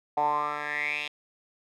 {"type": "tone with band-pass filter sweep", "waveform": "10% pulse", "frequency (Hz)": 148, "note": "D3", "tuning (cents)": 14, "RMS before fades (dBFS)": -29, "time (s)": [0.17, 1.08], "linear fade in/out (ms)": 5, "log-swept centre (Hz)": [790, 3000], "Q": 7.3, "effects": []}